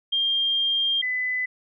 sine tone pair in turn, 3202 / 2006 Hz, G7 / B6, +36 / +26 cents, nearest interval minor sixth, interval 810 cents, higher first, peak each -20 / -23 dBFS, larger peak first, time 0.12-1.02 / 1.02-1.46 s, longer first, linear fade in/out 10 ms, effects none

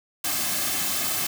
white noise with comb filter, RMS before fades -26 dBFS, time 0.24-1.27 s, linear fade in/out 5 ms, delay 2.1 ms, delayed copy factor -0.65, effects none

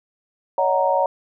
sine chord, D# minor seventh, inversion third, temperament equal with one note detuned, 561.5 / 622.3 / 740 / 932.3 Hz, C#5 / D#5 / F#5 / A#5, +22 / 0 / 0 / 0 cents, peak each -20 / -25 / -23 / -20 dBFS, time 0.58-1.06 s, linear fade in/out 2 ms, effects none

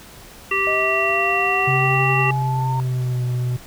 harmonic tone, 390 Hz, G4, 9 cents flat, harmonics 1 / 3 / 5 / 7, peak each -25 / -23 / -24 / -20 dBFS, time 0.51-2.31 s, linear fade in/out 5 ms
sine exponential sweep, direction up, 623 to 919 Hz, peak -23 dBFS, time 0.67-2.8 s, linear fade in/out 0 ms
triangle tone with pitch glide, 133.7 to 124.03 Hz, C3 to B2, +38 to +8 cents, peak -17 dBFS, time 1.67-3.57 s, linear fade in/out 10 ms, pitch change -130 cents, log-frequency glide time 2.26-3.24 s
effects pink hiss -42 dBFS RMS until 3.66 s

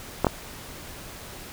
clicks, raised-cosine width 1 ms, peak -5 dBFS, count 2, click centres 0.246 / 0.268 s, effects pink hiss -41 dBFS RMS until 1.52 s

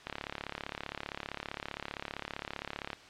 click train, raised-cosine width 0.3 ms, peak -20 dBFS, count 102, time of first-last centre 0.07-2.931 s, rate 35.3 Hz, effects white hiss -53 dBFS RMS until 3.09 s + low-pass 4000 Hz 12 dB/octave

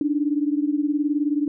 sine beating tone pair, 288.6 / 307.6 Hz, D4 / D#4, -30 / -20 cents, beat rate 19 Hz, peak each -21 / -24 dBFS, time 0.01-1.48 s, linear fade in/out 2 ms, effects none

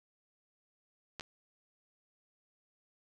clicks, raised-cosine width 0.2 ms, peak -24 / -26 dBFS, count 2, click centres 1.197 / 1.209 s, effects none

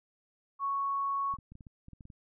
sine tone, 1108.7 Hz, C#6, in tune, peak -29 dBFS, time 0.59-1.37 s, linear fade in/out 50 ms
clicks, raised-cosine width 5 ms, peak -37 dBFS, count 11, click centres 1.339 / 1.387 / 1.52 / 1.554 / 1.608 / 1.668 / 1.884 / 1.933 / 2.008 / 2.054 / 2.102 s
effects none

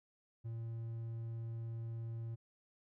triangle tone, 114.6 Hz, A#2, 29 cents flat, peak -38 dBFS, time 0.44-2.36 s, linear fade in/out 20 ms, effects none

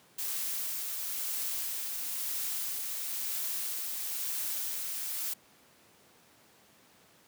blue noise with tremolo, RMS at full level -34 dBFS, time 0.18-5.34 s, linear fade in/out 10 ms, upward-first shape sine, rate 1 Hz, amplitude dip 25%, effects pink hiss -61 dBFS RMS until 7.27 s + high-pass 150 Hz 12 dB/octave

